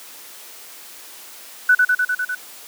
sine tone with echo, 1490 Hz, F#6, 12 cents sharp, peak -9 dBFS, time 1.69-1.75 s, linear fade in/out 5 ms, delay 100 ms, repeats 6, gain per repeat -2 dB, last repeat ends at 2.35 s, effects white hiss -40 dBFS RMS until 2.67 s + high-pass 300 Hz 12 dB/octave

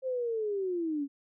sine linear sweep, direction down, 530 to 272.6 Hz, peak -29 dBFS, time 0.02-1.08 s, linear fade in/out 50 ms, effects none

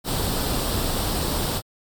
pink noise with comb filter, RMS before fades -24 dBFS, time 0.04-1.62 s, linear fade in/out 50 ms, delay 0.23 ms, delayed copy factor +0.55, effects MP3 96 kbps

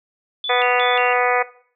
sine tone with vibrato, 3092 Hz, G7, 24 cents flat, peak -23 dBFS, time 0.44-1.13 s, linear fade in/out 2 ms, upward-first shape square, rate 2.8 Hz, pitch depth 200 cents each way
harmonic tone, 246.9 Hz, B3, in tune, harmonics 2 / 3 / 4 / 5 / 6 / 7 / 8 / 9 / 10, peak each -20 / -20 / -26 / -24 / -29 / -26 / -25 / -27 / -29 dBFS, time 0.49-1.43 s, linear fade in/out 10 ms
effects noise-tail reverb RT60 0.5 s tail -18 dB re dry

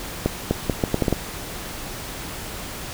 accelerating click train, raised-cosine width 2 ms, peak -5 dBFS, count 8, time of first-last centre 0.26-1.127 s, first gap 250 ms, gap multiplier 0.75, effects pink hiss -33 dBFS RMS until 2.93 s

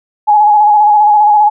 sine tone with vibrato, 839 Hz, G#5, 17 cents sharp, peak -4 dBFS, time 0.27-1.5 s, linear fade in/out 20 ms, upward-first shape square, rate 15 Hz, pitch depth 28 cents each way, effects none

